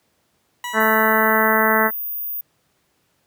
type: tone with exponential decay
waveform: 20% pulse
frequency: 974 Hz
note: B5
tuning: 24 cents flat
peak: -20 dBFS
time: 0.64-1.98 s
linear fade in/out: 2 ms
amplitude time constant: 290 ms
type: harmonic tone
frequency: 219.4 Hz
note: A3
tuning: 5 cents flat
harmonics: 1 / 2 / 3 / 4 / 5 / 6 / 7 / 8 / 9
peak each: -23 / -23 / -23 / -23 / -23 / -23 / -23 / -23 / -23 dBFS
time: 0.73-1.91 s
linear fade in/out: 50 ms
type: tone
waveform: sine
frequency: 14917 Hz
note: A#9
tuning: in tune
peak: -24 dBFS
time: 0.8-2.41 s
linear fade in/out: 5 ms
effects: pink hiss -65 dBFS RMS until 3.26 s + high-pass 100 Hz 12 dB/octave